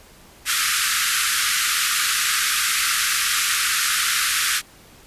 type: band-pass noise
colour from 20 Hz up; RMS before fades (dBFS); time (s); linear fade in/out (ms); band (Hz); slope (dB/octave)
pink; -21; 0.45-4.62; 50; 1200 to 13000; 96
effects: pink hiss -48 dBFS RMS until 5.06 s + resampled to 32000 Hz